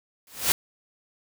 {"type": "noise with exponential growth", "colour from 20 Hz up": "white", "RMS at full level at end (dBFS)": -17, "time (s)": [0.27, 0.52], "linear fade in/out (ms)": 1, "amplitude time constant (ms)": 54, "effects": []}